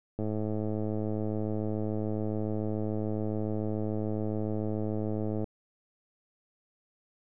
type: click train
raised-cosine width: 2 ms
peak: -20 dBFS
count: 563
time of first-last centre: 0.19-5.442 s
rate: 107 Hz
effects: none